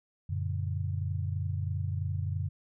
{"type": "chord", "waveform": "sine", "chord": "Gb augmented", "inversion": "none", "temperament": "just", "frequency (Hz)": [92.5, 115.62, 144.53], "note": ["Gb2", "Bb2", "D3"], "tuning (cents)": [0, -14, -27], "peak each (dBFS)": [-31, -37, -36], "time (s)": [0.29, 2.49], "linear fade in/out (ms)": 10, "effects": []}